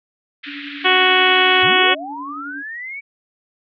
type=band-pass noise; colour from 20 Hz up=pink; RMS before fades=-33 dBFS; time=0.43-1.64 s; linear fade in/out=10 ms; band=1500 to 3700 Hz; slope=48 dB/octave
type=tone with tremolo; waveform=sine; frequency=286.2 Hz; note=D4; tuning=45 cents flat; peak=-30 dBFS; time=0.46-2.63 s; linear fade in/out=20 ms; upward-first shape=sine; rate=11 Hz; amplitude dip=45%
type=harmonic tone; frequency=370 Hz; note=F#4; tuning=in tune; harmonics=1 / 2 / 3 / 4 / 5 / 6 / 7 / 8 / 9; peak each=-20 / -20 / -20 / -20 / -20 / -20 / -20 / -20 / -20 dBFS; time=0.84-1.95 s; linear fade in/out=20 ms
type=linear sweep; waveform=sine; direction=up; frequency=69.1 to 2289 Hz; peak=-27 dBFS; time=1.62-3.01 s; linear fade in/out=20 ms
effects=none